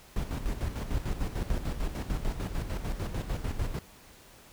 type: noise with tremolo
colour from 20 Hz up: brown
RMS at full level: -30 dBFS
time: 0.16-3.79 s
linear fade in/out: 2 ms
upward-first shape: square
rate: 6.7 Hz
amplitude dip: 60%
effects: pink hiss -54 dBFS RMS until 4.52 s